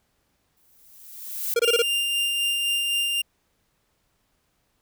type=noise with exponential growth; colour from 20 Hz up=violet; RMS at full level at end=-25 dBFS; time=0.57-1.54 s; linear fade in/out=0 ms; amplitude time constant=210 ms
type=tone bursts; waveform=square; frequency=469.5 Hz; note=A#4; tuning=12 cents sharp; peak=-18 dBFS; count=5; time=1.56-1.822 s; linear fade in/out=5 ms; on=34 ms; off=23 ms
type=tone with tremolo; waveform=45% pulse; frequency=2796 Hz; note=F7; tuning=1 cent sharp; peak=-21 dBFS; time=1.63-3.22 s; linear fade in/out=10 ms; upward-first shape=sine; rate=3.9 Hz; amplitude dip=25%
effects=pink hiss -70 dBFS RMS until 4.81 s